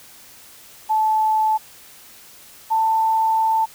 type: tone pair in turn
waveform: sine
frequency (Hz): 870 / 888.3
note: A5 / A5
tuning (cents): -20 / +16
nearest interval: unison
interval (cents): 36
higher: second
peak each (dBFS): -15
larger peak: neither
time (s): 0.89-1.58 / 2.7-3.66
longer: second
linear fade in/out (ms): 20
effects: white hiss -45 dBFS RMS until 3.74 s